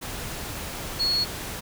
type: tone in noise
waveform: sine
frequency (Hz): 4340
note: C#8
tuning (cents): -37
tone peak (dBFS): -21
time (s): 0.99-1.25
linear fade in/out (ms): 20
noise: pink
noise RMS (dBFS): -34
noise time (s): 0.01-1.61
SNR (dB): +10
effects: none